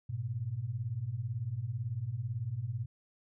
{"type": "beating tone pair", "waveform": "sine", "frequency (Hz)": [103.83, 121.83], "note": ["G#2", "B2"], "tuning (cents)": [0, -23], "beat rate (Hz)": 18, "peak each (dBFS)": [-38, -35], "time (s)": [0.09, 2.86], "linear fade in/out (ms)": 10, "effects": []}